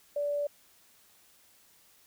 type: tone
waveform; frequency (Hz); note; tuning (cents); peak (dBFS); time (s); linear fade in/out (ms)
sine; 580; D5; -22; -28; 0.16-0.47; 5
effects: white hiss -62 dBFS RMS until 2.06 s